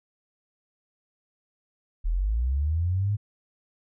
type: linear sweep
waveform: sine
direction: up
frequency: 37.21 to 106.3 Hz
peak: -22 dBFS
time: 2.04-3.17 s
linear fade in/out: 20 ms
effects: none